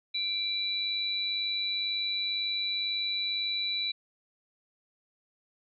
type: tone pair together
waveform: sine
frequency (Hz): 2349 / 3951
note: D7 / B7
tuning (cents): 0 / 0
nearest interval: major sixth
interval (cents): 900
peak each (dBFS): -36 / -29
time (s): 0.14-3.92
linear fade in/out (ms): 10
effects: none